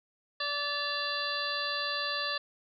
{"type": "harmonic tone with a mistuned harmonic", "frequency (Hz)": 580, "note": "D5", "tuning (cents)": -22, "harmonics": [1, 2, 3, 5, 6, 7, 8], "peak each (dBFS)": [-40, -37, -36, -40, -39, -38, -38], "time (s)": [0.4, 2.38], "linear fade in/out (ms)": 5, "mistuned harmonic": 5, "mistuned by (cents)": -90, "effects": []}